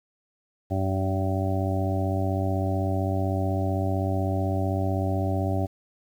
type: harmonic tone with a mistuned harmonic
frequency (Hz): 95.8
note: G2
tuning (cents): -39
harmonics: 1 / 2 / 3 / 4 / 6 / 7 / 8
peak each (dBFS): -25 / -33 / -31 / -35 / -34 / -33 / -35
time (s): 0.7-5.67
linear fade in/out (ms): 20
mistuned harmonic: 1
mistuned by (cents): -22
effects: 9-bit